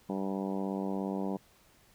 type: harmonic tone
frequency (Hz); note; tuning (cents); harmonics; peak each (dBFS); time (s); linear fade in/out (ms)
97; G2; -18; 2 / 3 / 4 / 5 / 6 / 7 / 8 / 9 / 10; -34 / -38 / -40 / -42 / -44 / -45 / -46 / -47 / -48; 0.09-1.37; 5
effects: pink hiss -63 dBFS RMS until 1.94 s